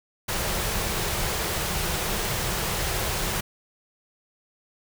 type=band-stop noise; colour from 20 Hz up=pink; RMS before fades=-27 dBFS; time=0.28-3.41 s; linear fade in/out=10 ms; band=220 to 320 Hz; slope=96 dB/octave; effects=none